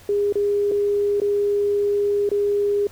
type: tone with dropouts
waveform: sine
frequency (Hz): 407.7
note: G#4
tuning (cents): -32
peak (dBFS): -17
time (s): 0.09-2.87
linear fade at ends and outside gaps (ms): 2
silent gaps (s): 0.325-0.355 / 0.714-0.718 / 1.201-1.217 / 2.291-2.315
effects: added 90 Hz sine -49 dBFS peak until 2.91 s + pink hiss -48 dBFS RMS until 2.91 s